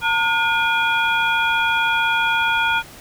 sine tone cluster, 909 / 1435 / 2424 / 3330 Hz, A#5 / F6 / D#7 / G#7, -44 / +47 / -46 / +4 cents, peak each -21 / -19 / -23 / -26 dBFS, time 0.01-2.83 s, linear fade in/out 50 ms, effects pink hiss -41 dBFS RMS until 3 s

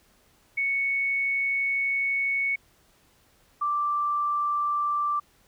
sine tone pair in turn, 2217 / 1174.4 Hz, C#7 / D6, 0 / 0 cents, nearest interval major seventh, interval 1100 cents, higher first, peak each -23 dBFS, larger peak neither, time 0.57-2.56 / 3.61-5.2 s, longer first, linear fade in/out 10 ms, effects pink hiss -62 dBFS RMS until 5.47 s

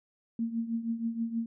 sine tone with tremolo, 229.5 Hz, A#3, 27 cents flat, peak -26 dBFS, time 0.39-1.46 s, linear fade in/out 2 ms, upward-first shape triangle, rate 6.3 Hz, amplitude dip 80%, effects none

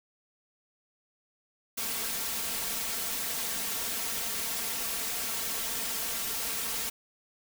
white noise with comb filter, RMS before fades -33 dBFS, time 1.77-6.9 s, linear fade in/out 10 ms, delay 4.4 ms, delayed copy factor +0.65, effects none

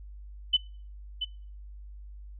sine tone with echo, 3013 Hz, F#7, 31 cents sharp, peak -18 dBFS, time 0.53-0.57 s, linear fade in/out 10 ms, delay 680 ms, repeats 1, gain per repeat -9 dB, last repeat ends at 1.25 s, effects noise-tail reverb RT60 0.4 s tail -21 dB re dry + added 50 Hz sine -42 dBFS peak until 2.39 s

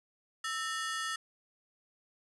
sawtooth ring-modulated tone, 1568 Hz, G6, in tune, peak -27 dBFS, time 0.44-1.16 s, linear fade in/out 5 ms, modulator 255 Hz, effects resampled to 24000 Hz

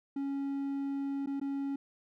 triangle tone with dropouts, 277.2 Hz, C#4, in tune, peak -30 dBFS, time 0.16-1.76 s, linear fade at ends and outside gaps 5 ms, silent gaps 1.261-1.271 / 1.399-1.413 s, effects none

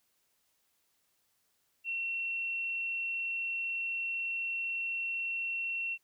sine tone, 2718 Hz, F7, 48 cents flat, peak -32 dBFS, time 1.84-5.98 s, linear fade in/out 50 ms, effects white hiss -75 dBFS RMS until 6.03 s

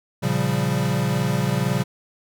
square chord, G half-diminished seventh, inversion first, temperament equal, 116.54 / 138.59 / 174.61 / 196 Hz, Bb2 / Db3 / F3 / G3, 0 / 0 / 0 / 0 cents, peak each -27 / -24 / -27 / -27 dBFS, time 0.22-1.84 s, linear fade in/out 20 ms, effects none

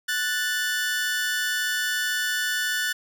sawtooth tone pair together, 1481.9 / 1760 Hz, F#6 / A6, +2 / 0 cents, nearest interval minor third, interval 298 cents, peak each -23 dBFS, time 0.08-2.93 s, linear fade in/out 10 ms, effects none

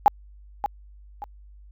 sine tone with echo, 821 Hz, G#5, 20 cents flat, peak -10 dBFS, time 0.06-0.08 s, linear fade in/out 0 ms, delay 580 ms, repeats 2, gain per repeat -10 dB, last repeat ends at 1.24 s, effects added 50 Hz sine -45 dBFS peak until 1.71 s

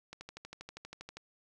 click train, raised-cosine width 0.2 ms, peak -28 dBFS, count 14, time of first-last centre 0.13-1.17 s, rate 12.5 Hz, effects none

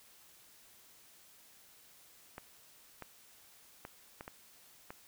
clicks, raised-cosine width 0.5 ms, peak -29 dBFS, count 6, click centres 2.381 / 3.023 / 3.851 / 4.209 / 4.279 / 4.905 s, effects white hiss -61 dBFS RMS until 5.07 s

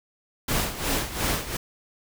pink noise with tremolo, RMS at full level -24 dBFS, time 0.48-1.57 s, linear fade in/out 5 ms, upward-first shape sine, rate 2.8 Hz, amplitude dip 75%, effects none

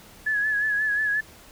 sine tone with vibrato, 1700 Hz, G#6, 40 cents sharp, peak -21 dBFS, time 0.26-1.21 s, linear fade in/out 10 ms, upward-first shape sine, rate 5.6 Hz, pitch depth 47 cents each way, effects pink hiss -49 dBFS RMS until 1.51 s

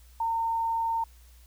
sine tone, 912 Hz, A#5, 38 cents flat, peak -25 dBFS, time 0.2-1.04 s, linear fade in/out 5 ms, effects added 60 Hz sine -51 dBFS peak until 1.46 s + white hiss -61 dBFS RMS until 1.46 s

